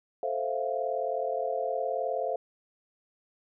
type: chord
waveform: sine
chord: F major seventh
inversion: first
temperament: equal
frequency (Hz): 440 / 523.3 / 659.3 / 698.5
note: A4 / C5 / E5 / F5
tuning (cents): 0 / 0 / 0 / 0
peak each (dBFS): -35 / -32 / -34 / -33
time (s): 0.23-2.36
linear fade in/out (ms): 2
effects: none